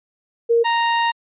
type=tone pair in turn; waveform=sine / sawtooth; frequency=465.6 / 931.2 Hz; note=A#4 / A#5; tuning=-2 / -2 cents; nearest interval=octave; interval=1200 cents; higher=second; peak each=-12 dBFS; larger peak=neither; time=0.49-0.64 / 0.64-1.12 s; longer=second; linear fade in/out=20 ms; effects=resampled to 8000 Hz